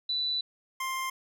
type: tone pair in turn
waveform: sine / 25% pulse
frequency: 3975 / 1052.8 Hz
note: B7 / C6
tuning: +10 / +10 cents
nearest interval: octave + major seventh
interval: 2300 cents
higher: first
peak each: -27 dBFS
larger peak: neither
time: 0.09-0.41 / 0.8-1.1 s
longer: first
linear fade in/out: 5 ms
effects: none